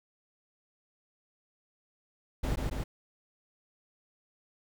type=noise with echo; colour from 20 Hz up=brown; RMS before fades=-30 dBFS; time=2.43-2.56 s; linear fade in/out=10 ms; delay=140 ms; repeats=2; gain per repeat=-2 dB; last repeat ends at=2.84 s; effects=none